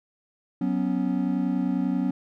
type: chord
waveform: triangle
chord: F# suspended fourth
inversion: none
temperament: equal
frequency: 185 / 246.9 / 277.2 Hz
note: F#3 / B3 / C#4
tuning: 0 / 0 / 0 cents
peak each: -25 / -25 / -25 dBFS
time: 0.61-2.11 s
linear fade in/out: 5 ms
effects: none